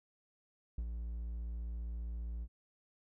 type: tone with ADSR envelope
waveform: triangle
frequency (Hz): 57.5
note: A#1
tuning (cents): -23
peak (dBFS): -32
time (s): 0.78-2.48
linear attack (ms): 4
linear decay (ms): 61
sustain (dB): -4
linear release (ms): 53
effects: none